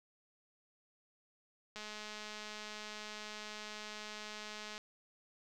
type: click train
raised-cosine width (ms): 0.2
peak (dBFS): -29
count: 641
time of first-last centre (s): 1.76-4.779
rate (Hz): 212
effects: none